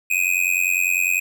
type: tone with amplitude modulation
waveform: square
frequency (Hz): 2504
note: D#7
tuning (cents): +10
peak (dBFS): -14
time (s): 0.1-1.2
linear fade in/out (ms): 10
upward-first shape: sine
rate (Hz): 90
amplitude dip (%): 100
effects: none